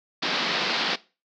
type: band-pass noise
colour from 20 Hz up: white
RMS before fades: -26 dBFS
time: 0.22-0.96 s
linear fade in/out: 10 ms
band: 160 to 4800 Hz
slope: 48 dB/octave
effects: noise-tail reverb RT60 0.3 s tail -19 dB re dry